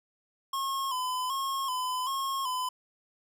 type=tone with vibrato; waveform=square; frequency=1046.5 Hz; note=C6; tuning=in tune; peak=-30 dBFS; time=0.53-2.69 s; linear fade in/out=5 ms; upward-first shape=square; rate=1.3 Hz; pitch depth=60 cents each way; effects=none